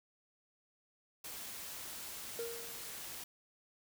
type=noise; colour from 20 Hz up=white; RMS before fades=-46 dBFS; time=1.24-3.24 s; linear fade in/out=5 ms
type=tone with exponential decay; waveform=triangle; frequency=466.2 Hz; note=A#4; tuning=in tune; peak=-34 dBFS; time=2.39-2.99 s; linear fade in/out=1 ms; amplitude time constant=130 ms
effects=none